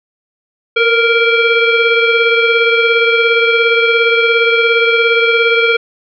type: tone with frequency modulation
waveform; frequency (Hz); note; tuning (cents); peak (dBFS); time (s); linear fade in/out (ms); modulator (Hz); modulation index
sine; 1396.9; F6; 0; -8; 0.76-5.77; 10; 937; 1.6
effects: none